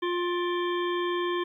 harmonic tone with a mistuned harmonic, 351.8 Hz, F4, 13 cents sharp, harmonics 1 / 3 / 5 / 7 / 9 / 10, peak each -27 / -32 / -37 / -44 / -39 / -45 dBFS, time 0.02-1.44 s, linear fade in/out 10 ms, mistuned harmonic 7, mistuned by -87 cents, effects 11-bit

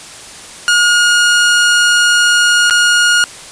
sawtooth tone with dropouts, 1433 Hz, F6, 44 cents sharp, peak -4 dBFS, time 0.68-3.24 s, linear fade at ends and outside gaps 0 ms, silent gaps 2.698-2.708 s, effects white hiss -32 dBFS RMS until 3.51 s + resampled to 22050 Hz

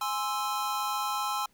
square chord, Ab augmented, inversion none, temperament equal, 830.6 / 1046.5 / 1318.5 Hz, Ab5 / C6 / E6, 0 / 0 / 0 cents, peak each -34 dBFS, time 0.01-1.46 s, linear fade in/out 5 ms, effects pink hiss -66 dBFS RMS until 1.53 s

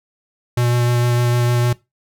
square tone with vibrato, 121 Hz, B2, 35 cents flat, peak -15 dBFS, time 0.57-1.73 s, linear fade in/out 5 ms, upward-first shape triangle, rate 6.6 Hz, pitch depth 16 cents each way, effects noise-tail reverb RT60 0.2 s tail -19 dB re dry

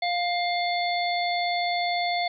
harmonic tone with a mistuned harmonic, 702 Hz, F5, 9 cents sharp, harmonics 1 / 3 / 5 / 6, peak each -25 / -30 / -34 / -33 dBFS, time 0.02-2.28 s, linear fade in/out 5 ms, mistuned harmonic 6, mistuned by +70 cents, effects none

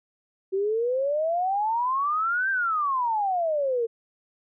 sine exponential two-way sweep, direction up then down, 376.3 to 1596 to 448.1 Hz, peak -22 dBFS, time 0.52-3.87 s, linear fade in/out 20 ms, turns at 2.5 s, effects none

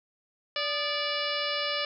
harmonic tone with a mistuned harmonic, 581 Hz, D5, 19 cents flat, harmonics 1 / 2 / 3 / 4 / 5 / 6 / 7 / 8 / 9, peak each -34 / -36 / -37 / -36 / -34 / -39 / -38 / -39 / -38 dBFS, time 0.56-1.85 s, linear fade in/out 2 ms, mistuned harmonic 2, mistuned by +80 cents, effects none

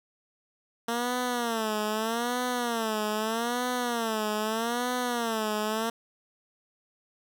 10% pulse tone with vibrato, 230 Hz, A#3, 23 cents flat, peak -19 dBFS, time 0.88-5.9 s, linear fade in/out 5 ms, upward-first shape sine, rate 0.8 Hz, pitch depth 140 cents each way, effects none

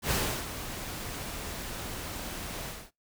pink noise with ADSR envelope, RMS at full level -27 dBFS, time 0.02-2.91 s, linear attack 88 ms, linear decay 340 ms, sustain -11 dB, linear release 240 ms, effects noise-tail reverb RT60 0.2 s tail -24 dB re dry

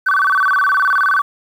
sine tone with vibrato, 1318.5 Hz, E6, in tune, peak -10 dBFS, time 0.06-1.22 s, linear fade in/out 10 ms, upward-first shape square, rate 19 Hz, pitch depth 250 cents each way, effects tanh soft clip ceiling -7 dBFS + 7-bit

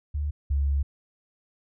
sine tone pair in turn, 73.42 / 70.09 Hz, D2 / C#2, 0 / +20 cents, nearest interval minor second, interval 80 cents, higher first, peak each -25 / -21 dBFS, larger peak second, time 0.14-0.31 / 0.5-0.83 s, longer second, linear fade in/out 10 ms, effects none

